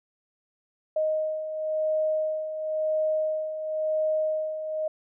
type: beating tone pair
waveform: sine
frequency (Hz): 622.3 / 623.26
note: D#5 / D#5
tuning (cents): 0 / +3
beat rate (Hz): 0.96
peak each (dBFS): -32 / -25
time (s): 0.96-4.88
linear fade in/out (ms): 5
effects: none